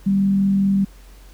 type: tone with frequency modulation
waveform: sine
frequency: 196 Hz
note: G3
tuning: in tune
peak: -14 dBFS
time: 0.06-0.85 s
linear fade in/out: 10 ms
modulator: 44.6 Hz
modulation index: 0.22
effects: added 46 Hz sine -41 dBFS peak until 1.33 s + pink hiss -51 dBFS RMS until 1.33 s